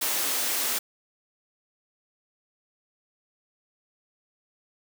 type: high-pass noise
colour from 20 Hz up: white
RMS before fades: -27 dBFS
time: 0.01-0.79 s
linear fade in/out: 10 ms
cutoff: 230 Hz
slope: 24 dB/octave
effects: none